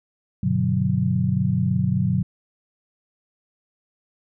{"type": "chord", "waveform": "sine", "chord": "G major seventh", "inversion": "none", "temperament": "equal", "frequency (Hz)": [98, 123.47, 146.83, 185], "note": ["G2", "B2", "D3", "F#3"], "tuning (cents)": [0, 0, 0, 0], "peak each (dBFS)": [-26, -23, -25, -22], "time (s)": [0.43, 2.23], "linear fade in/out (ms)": 5, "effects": []}